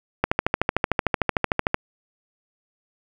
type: click train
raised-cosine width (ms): 0.5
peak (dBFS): -3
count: 21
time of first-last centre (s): 0.24-1.744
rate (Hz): 13.3
effects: 7-bit